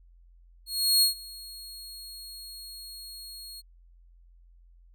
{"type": "tone with ADSR envelope", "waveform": "sawtooth", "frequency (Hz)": 4300, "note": "C8", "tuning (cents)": 47, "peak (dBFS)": -15, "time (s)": [0.66, 3.62], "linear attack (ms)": 360, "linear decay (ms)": 120, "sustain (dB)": -23, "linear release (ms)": 28, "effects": ["added 43 Hz sine -53 dBFS peak until 4.94 s"]}